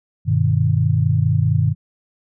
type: chord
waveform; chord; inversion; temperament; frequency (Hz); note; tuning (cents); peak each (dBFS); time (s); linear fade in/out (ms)
sine; G augmented; none; just; 98 / 122.5 / 153.12; G2 / B2 / D#3; 0 / -14 / -27; -18; 0.25-1.75; 50
effects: none